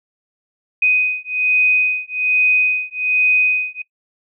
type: beating tone pair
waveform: sine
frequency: 2500 / 2501.2 Hz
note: D#7 / D#7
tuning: +8 / +8 cents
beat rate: 1.2 Hz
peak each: -17 dBFS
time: 0.82-3.82 s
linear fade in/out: 5 ms
effects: noise-tail reverb RT60 0.1 s tail -21 dB re dry